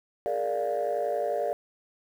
sine chord, Bb dominant seventh, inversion third, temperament equal, 415.3 / 466.2 / 587.3 / 698.5 Hz, Ab4 / Bb4 / D5 / F5, 0 / 0 / 0 / 0 cents, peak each -33 / -31 / -28 / -30 dBFS, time 0.26-1.53 s, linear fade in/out 0 ms, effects tanh soft clip ceiling -20 dBFS + 9-bit

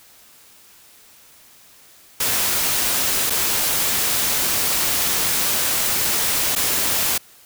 white noise with dropouts, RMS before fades -20 dBFS, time 2.2-7.18 s, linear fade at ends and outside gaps 5 ms, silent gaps 3.299-3.303 / 6.553-6.56 s, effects white hiss -49 dBFS RMS until 7.45 s

